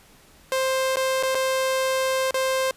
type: tone with dropouts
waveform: sawtooth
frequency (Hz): 525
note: C5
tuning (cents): +6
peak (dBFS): -17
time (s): 0.52-2.71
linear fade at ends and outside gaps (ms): 1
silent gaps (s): 0.959-0.969 / 1.227-1.233 / 1.347-1.352 / 2.309-2.343
effects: pink hiss -53 dBFS RMS until 2.76 s + resampled to 32000 Hz